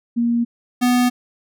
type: tone pair in turn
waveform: sine / square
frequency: 235.7 / 247 Hz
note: A#3 / B3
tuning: +19 / 0 cents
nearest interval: minor second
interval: 81 cents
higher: second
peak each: -15 / -14 dBFS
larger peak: second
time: 0.16-0.45 / 0.81-1.1 s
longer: neither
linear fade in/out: 20 ms
effects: none